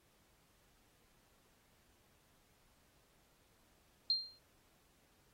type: tone with exponential decay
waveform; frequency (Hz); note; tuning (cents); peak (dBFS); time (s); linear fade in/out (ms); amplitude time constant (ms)
sine; 4186; C8; 0; -27; 4.1-4.39; 1; 63
effects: pink hiss -72 dBFS RMS until 5.33 s + AAC 48 kbps